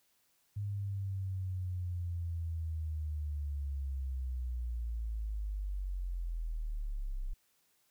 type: linear sweep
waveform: sine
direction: down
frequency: 102.8 to 31.3 Hz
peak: -34 dBFS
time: 0.56-7.34 s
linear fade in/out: 10 ms
effects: white hiss -73 dBFS RMS until 7.9 s